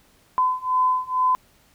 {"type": "beating tone pair", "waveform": "sine", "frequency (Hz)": [1015, 1017.2], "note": ["B5", "C6"], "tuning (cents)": [47, -49], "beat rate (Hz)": 2.2, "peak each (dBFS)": [-22, -21], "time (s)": [0.38, 1.35], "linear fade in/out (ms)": 0, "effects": ["pink hiss -58 dBFS RMS until 1.74 s"]}